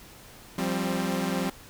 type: chord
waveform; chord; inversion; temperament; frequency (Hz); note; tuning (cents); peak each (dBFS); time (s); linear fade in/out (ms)
sawtooth; F suspended second; none; equal with one note detuned; 174.61 / 196 / 264.1; F3 / G3 / C4; 0 / 0 / +16; -27 / -26 / -27; 0.58-1.5; 5
effects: pink hiss -49 dBFS RMS until 1.69 s